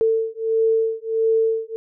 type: beating tone pair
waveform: sine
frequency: 446.9 / 448.4 Hz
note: A4 / A4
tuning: +27 / +33 cents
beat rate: 1.5 Hz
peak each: -20 dBFS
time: 0.01-1.76 s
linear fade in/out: 0 ms
effects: none